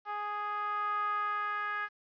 10% pulse tone with band-pass filter sweep, 415.3 Hz, G#4, in tune, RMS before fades -34 dBFS, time 0.05-1.89 s, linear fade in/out 50 ms, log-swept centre 1000 to 1500 Hz, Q 5.3, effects resampled to 11025 Hz + 11-bit

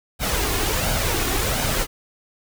pink noise with flanger, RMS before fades -22 dBFS, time 0.19-1.87 s, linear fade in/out 50 ms, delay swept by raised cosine 1.3 to 2.8 ms, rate 1.4 Hz, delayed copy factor +0.5, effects none

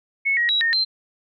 sine tone with pitch steps, 2198 / 1896 / 3876 / 1838 / 4123 Hz, C#7 / A#6 / B7 / A#6 / C8, -15 / +29 / -33 / -25 / -26 cents, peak -17 dBFS, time 0.25-0.85 s, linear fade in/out 20 ms, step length 120 ms, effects none

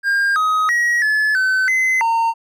triangle tone with pitch steps, 1607 / 1261 / 1904 / 1721 / 1523 / 2047 / 915 Hz, G6 / D#6 / A#6 / A6 / F#6 / C7 / A#5, +43 / +23 / +36 / -39 / +50 / -38 / -32 cents, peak -12 dBFS, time 0.03-2.34 s, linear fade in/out 50 ms, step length 330 ms, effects none

